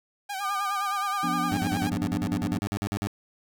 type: tone with vibrato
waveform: sawtooth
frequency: 786 Hz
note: G5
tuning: 4 cents sharp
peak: -27 dBFS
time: 0.29-1.9 s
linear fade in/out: 10 ms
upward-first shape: sine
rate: 9.6 Hz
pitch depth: 76 cents each way
type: tone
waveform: sine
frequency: 1205 Hz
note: D6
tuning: 44 cents sharp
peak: -27 dBFS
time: 0.4-1.52 s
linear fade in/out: 50 ms
type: chord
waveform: triangle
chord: B diminished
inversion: second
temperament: equal with one note detuned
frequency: 174.61 / 245.8 / 293.7 Hz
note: F3 / B3 / D4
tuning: 0 / -8 / 0 cents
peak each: -30 dBFS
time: 1.23-2.59 s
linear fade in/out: 5 ms
type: tone bursts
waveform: 20% pulse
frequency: 100.9 Hz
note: G#2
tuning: 49 cents flat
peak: -22 dBFS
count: 16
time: 1.52-3.071 s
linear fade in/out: 0 ms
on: 51 ms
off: 49 ms
effects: none